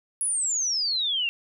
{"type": "exponential sweep", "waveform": "sine", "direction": "down", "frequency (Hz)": [10548, 2701], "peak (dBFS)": -23, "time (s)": [0.21, 1.29], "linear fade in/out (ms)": 0, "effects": []}